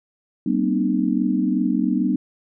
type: tone cluster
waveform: sine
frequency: 192.5 / 235.9 / 258.4 / 303.3 Hz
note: G3 / A#3 / C4 / D#4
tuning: -31 / +21 / -21 / -44 cents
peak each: -23 dBFS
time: 0.46-2.16 s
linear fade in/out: 5 ms
effects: none